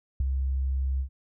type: tone with ADSR envelope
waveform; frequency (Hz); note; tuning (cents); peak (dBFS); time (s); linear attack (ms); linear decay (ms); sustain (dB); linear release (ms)
sine; 66.5; C2; +29; -20; 0.2-1.09; 4; 17; -4; 90
effects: none